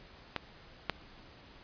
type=clicks; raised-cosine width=0.3 ms; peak=-16 / -13 dBFS; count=2; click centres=0.363 / 0.897 s; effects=pink hiss -55 dBFS RMS until 1.63 s + resampled to 11025 Hz